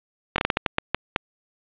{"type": "slowing click train", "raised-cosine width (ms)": 0.3, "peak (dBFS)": -3, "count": 10, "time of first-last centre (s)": [0.36, 1.161], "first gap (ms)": 22, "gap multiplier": 1.33, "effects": ["resampled to 8000 Hz", "7-bit"]}